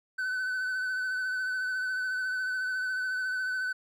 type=tone with vibrato; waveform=triangle; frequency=1512 Hz; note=F#6; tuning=37 cents sharp; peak=-27 dBFS; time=0.18-3.73 s; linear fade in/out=10 ms; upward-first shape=sine; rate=14 Hz; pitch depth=25 cents each way; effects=none